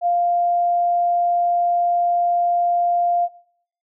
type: tone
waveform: sine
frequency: 698.5 Hz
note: F5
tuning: in tune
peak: -15 dBFS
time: 0.01-3.29 s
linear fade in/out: 50 ms
effects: noise-tail reverb RT60 0.6 s tail -18 dB re dry